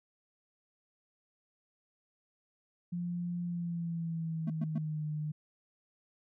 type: tone with pitch glide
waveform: sine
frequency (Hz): 174.61 to 152.01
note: F3 to D#3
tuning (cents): 0 to -40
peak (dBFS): -33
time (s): 2.92-5.32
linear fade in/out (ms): 10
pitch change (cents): -240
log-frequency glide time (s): 3.44-5.07
type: tone bursts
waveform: triangle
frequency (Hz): 221.7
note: A3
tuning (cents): +13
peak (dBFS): -29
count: 3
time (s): 4.47-4.783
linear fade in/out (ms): 5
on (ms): 31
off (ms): 110
effects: none